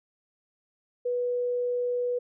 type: tone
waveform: sine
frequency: 490 Hz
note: B4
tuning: 14 cents flat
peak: -25 dBFS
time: 1.05-2.19 s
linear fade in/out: 10 ms
effects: none